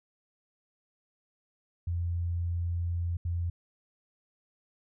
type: tone bursts at uneven times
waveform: sine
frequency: 86.1 Hz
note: F2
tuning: 24 cents flat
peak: -28 dBFS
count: 2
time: 1.87-3.17 / 3.25-3.5 s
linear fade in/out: 5 ms
effects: none